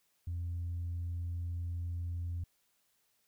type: tone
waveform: sine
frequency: 86.2 Hz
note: F2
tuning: 22 cents flat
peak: -33 dBFS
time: 0.27-2.44 s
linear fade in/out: 5 ms
effects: tanh soft clip ceiling -32 dBFS + white hiss -75 dBFS RMS until 3.27 s